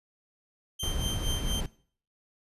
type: tone with tremolo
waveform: sawtooth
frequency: 3136 Hz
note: G7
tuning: in tune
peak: -28 dBFS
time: 0.79-1.61 s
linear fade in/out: 10 ms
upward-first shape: sine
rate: 4.3 Hz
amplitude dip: 75%
type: noise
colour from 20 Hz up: brown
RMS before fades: -31 dBFS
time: 0.83-1.66 s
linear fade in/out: 2 ms
effects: noise-tail reverb RT60 0.5 s tail -20 dB re dry + resampled to 32000 Hz